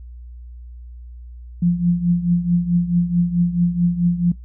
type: tone with tremolo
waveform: sine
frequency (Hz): 174.3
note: F3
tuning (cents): -3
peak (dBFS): -11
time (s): 1.62-4.32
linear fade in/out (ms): 5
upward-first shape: triangle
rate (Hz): 4.6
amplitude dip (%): 80
effects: noise-tail reverb RT60 0.2 s tail -25 dB re dry + added 60 Hz sine -34 dBFS peak until 4.44 s